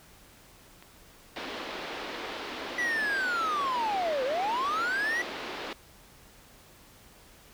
clicks, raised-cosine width 0.3 ms, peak -32 dBFS, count 2, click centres 0.825 / 3.643 s
pink band-pass noise, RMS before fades -38 dBFS, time 1.36-5.73 s, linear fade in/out 2 ms, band 270 to 4300 Hz, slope 24 dB/octave
triangle linear two-way sweep, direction down then up, 1975.5 to 493.9 to 1975.5 Hz, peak -25 dBFS, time 2.78-5.22 s, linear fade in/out 5 ms, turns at 4.24 s
effects pink hiss -55 dBFS RMS until 7.53 s

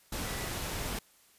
sine tone in noise, 1966 Hz, B6, 8 cents flat, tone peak -47 dBFS, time 0.24-0.49 s, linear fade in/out 5 ms, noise pink, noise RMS -36 dBFS, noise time 0.12-0.99 s, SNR -14 dB, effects white hiss -63 dBFS RMS until 1.38 s + resampled to 32000 Hz

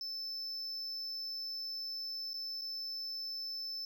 triangle tone with dropouts, 5274 Hz, E8, in tune, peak -37 dBFS, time 0.01-3.85 s, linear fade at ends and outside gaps 1 ms, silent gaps 2.333-2.341 / 2.612-2.618 s, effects none

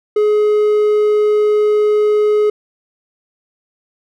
triangle tone, 421.5 Hz, G#4, 26 cents sharp, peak -8 dBFS, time 0.16-2.5 s, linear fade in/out 5 ms, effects none

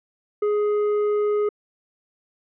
sine tone with tanh clipping, 417 Hz, G#4, 7 cents sharp, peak -20 dBFS, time 0.42-1.49 s, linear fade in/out 5 ms, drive 8 dB, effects low-pass 2000 Hz 12 dB/octave

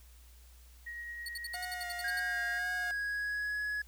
sine tone with tremolo, 1890 Hz, A#6, 23 cents sharp, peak -39 dBFS, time 0.86-2.59 s, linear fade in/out 10 ms, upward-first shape triangle, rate 9.3 Hz, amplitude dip 25%
sawtooth tone bursts, 4437 Hz, C#8, 1 cent sharp, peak -36 dBFS, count 11, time 1.26-2.196 s, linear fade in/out 2 ms, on 26 ms, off 65 ms
sawtooth tone with vibrato, 717 Hz, F5, 45 cents sharp, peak -37 dBFS, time 1.54-2.91 s, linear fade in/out 0 ms, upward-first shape sine, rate 1.9 Hz, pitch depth 24 cents each way
triangle tone with pitch glide, 1625 to 1685.2 Hz, G#6 to G#6, -38 to +25 cents, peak -31 dBFS, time 2.04-3.82 s, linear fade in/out 5 ms, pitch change +63 cents, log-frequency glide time 2.42-3.61 s
effects added 60 Hz sine -54 dBFS peak until 3.87 s + white hiss -63 dBFS RMS until 3.87 s

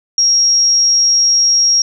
sine tone, 5600 Hz, F8, 4 cents sharp, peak -8 dBFS, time 0.18-1.82 s, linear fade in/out 2 ms, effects none

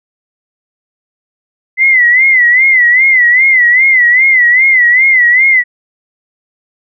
sine tone with vibrato, 2022 Hz, B6, 40 cents sharp, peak -4 dBFS, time 1.77-5.64 s, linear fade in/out 50 ms, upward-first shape sine, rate 2.5 Hz, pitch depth 110 cents each way, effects none

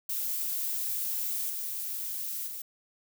violet noise with level steps, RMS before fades -32 / -35 / -39 dBFS, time 0.09-2.62 s, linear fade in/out 5 ms, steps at 1.49 / 2.46 s, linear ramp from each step 20 ms, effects none

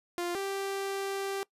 sawtooth tone pair in turn, 349.2 / 392.3 Hz, F4 / G4, 0 / +1 cents, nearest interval major second, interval 201 cents, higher second, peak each -27 / -28 dBFS, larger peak first, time 0.18-0.35 / 0.35-1.43 s, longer second, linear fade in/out 0 ms, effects noise-tail reverb RT60 0.1 s tail -22 dB re dry + resampled to 32000 Hz

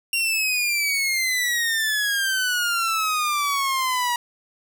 sawtooth exponential sweep, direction down, 2775 to 955 Hz, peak -17 dBFS, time 0.13-4.16 s, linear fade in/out 2 ms, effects none

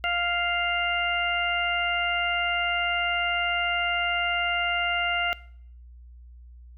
harmonic tone, 698.5 Hz, F5, in tune, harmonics 1 / 2 / 3 / 4, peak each -29 / -29 / -29 / -29 dBFS, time 0.04-5.33 s, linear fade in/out 0 ms, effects noise-tail reverb RT60 0.6 s tail -20 dB re dry + added 60 Hz sine -44 dBFS peak until 6.77 s

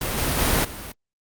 pink noise with level steps, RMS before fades -26 / -23 / -20 / -35 dBFS, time 0.01-0.92 s, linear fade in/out 5 ms, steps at 0.17 / 0.38 / 0.64 s, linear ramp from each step 10 ms, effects Opus 32 kbps

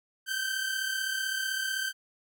sawtooth tone pair together, 1532.2 / 1568 Hz, G6 / G6, -40 / 0 cents, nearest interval unison, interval 40 cents, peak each -30 / -28 dBFS, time 0.26-1.93 s, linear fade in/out 50 ms, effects none

